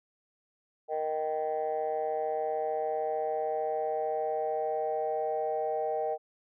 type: chord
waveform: sine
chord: Eb major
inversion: second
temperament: just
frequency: 466.7 / 622.3 / 777.8 Hz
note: Bb4 / Eb5 / G5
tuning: +2 / 0 / -14 cents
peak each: -32 dBFS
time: 0.88-6.18 s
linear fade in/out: 50 ms
effects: tanh soft clip ceiling -22 dBFS